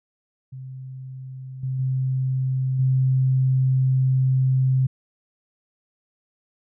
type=tone with level steps; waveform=sine; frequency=130.81 Hz; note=C3; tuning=in tune; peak=-33 / -23 / -20 / -16 dBFS; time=0.52-4.87 s; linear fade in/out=10 ms; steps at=1.63 / 1.79 / 2.79 s; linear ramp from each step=5 ms; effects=none